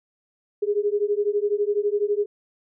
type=beating tone pair; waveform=sine; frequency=406.3 / 418.3 Hz; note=G#4 / G#4; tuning=-38 / +12 cents; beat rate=12 Hz; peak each=-23 dBFS; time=0.62-2.26 s; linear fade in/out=10 ms; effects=none